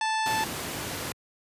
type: harmonic tone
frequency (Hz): 878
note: A5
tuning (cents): -4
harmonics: 1 / 2 / 3 / 4 / 5 / 6 / 7 / 9 / 10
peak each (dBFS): -26 / -32 / -36 / -38 / -40 / -42 / -43 / -45 / -46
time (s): 0.01-0.44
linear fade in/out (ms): 2
type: noise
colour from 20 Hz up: pink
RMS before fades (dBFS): -33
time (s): 0.26-1.12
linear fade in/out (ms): 0
effects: high-pass 100 Hz 12 dB/octave + resampled to 32000 Hz